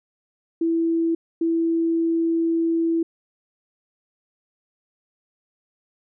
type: tone bursts at uneven times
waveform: sine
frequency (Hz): 330.8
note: E4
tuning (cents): +6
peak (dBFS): -18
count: 2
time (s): 0.61-1.15 / 1.41-3.03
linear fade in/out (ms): 5
effects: none